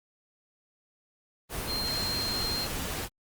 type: tone in noise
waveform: sine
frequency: 4186 Hz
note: C8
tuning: in tune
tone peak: -30 dBFS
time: 1.66-2.68 s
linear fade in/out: 50 ms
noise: pink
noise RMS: -34 dBFS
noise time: 1.49-3.09 s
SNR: +1 dB
effects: Opus 32 kbps